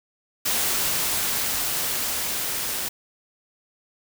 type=noise with level ramp; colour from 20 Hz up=white; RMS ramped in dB=-23 to -28 dBFS; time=0.45-2.89 s; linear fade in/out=10 ms; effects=none